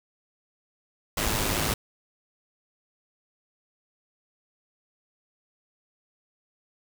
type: noise with amplitude modulation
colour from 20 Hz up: pink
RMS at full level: -24 dBFS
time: 1.17-1.74 s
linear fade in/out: 5 ms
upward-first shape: sine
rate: 106 Hz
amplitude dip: 55%
effects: none